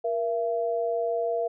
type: tone pair together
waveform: sine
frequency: 472.5 / 673.4 Hz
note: A#4 / E5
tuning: +23 / +37 cents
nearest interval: tritone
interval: 614 cents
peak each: -27 dBFS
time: 0.04-1.48 s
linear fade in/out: 10 ms
effects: none